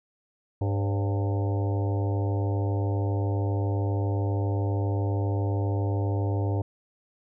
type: harmonic tone with a mistuned harmonic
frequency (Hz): 100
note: G2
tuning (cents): +35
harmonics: 1 / 3 / 4 / 5 / 6 / 7 / 8 / 9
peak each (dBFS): -24 / -34 / -36 / -38 / -40 / -41 / -42 / -43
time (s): 0.61-6.62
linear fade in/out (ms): 5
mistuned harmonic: 6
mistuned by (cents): -81
effects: none